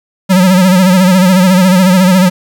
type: tone with vibrato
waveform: square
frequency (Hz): 185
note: F#3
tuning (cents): 0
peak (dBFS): -5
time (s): 0.29-2.3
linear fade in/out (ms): 20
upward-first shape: sine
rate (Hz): 14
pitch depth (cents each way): 73
effects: 7-bit